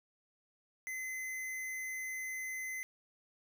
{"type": "tone", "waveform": "square", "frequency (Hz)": 2045, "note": "C7", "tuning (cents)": -40, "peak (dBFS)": -39, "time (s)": [0.87, 2.83], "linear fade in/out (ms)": 0, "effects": []}